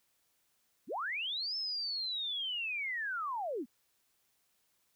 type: linear two-way sweep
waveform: sine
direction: up then down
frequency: 149.5 to 5300 to 205 Hz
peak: -34 dBFS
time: 0.87-3.66 s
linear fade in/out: 50 ms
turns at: 1.56 s
effects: white hiss -75 dBFS RMS until 4.95 s